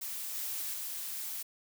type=noise with level steps; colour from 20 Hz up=blue; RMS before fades=-39 / -37 / -39 dBFS; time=0.01-1.43 s; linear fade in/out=10 ms; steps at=0.34 / 0.73 s; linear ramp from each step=10 ms; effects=none